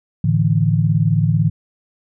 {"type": "chord", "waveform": "sine", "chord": "A suspended fourth", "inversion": "none", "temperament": "equal with one note detuned", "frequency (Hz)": [108.86, 146.83, 164.81], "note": ["A2", "D3", "E3"], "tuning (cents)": [-18, 0, 0], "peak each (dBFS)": -17, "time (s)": [0.24, 1.5], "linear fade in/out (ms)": 5, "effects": []}